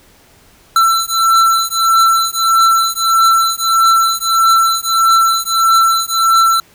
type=beating tone pair; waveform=square; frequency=1340 / 1341.6 Hz; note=E6 / E6; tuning=+28 / +30 cents; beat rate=1.6 Hz; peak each=-13 dBFS; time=0.76-6.6 s; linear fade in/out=2 ms; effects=pink hiss -47 dBFS RMS until 6.74 s